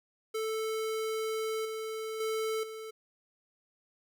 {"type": "tone with level steps", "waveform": "square", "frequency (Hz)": 440, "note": "A4", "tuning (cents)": 0, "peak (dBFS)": [-32, -36, -31, -41], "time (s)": [0.34, 2.91], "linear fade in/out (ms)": 10, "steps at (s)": [1.65, 2.2, 2.63], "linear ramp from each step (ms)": 5, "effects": []}